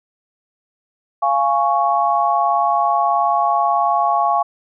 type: chord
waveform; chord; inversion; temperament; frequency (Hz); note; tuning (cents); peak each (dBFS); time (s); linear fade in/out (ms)
sine; Db major; first; just; 693 / 831.5 / 1108.7; F5 / Ab5 / Db6; -14 / +2 / 0; -18; 1.22-4.43; 10
effects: none